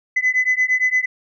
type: beating tone pair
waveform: sine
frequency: 2010 / 2018.7 Hz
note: B6 / B6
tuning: +30 / +37 cents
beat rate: 8.7 Hz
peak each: -17 dBFS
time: 0.16-1.06 s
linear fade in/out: 10 ms
effects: tanh soft clip ceiling -10 dBFS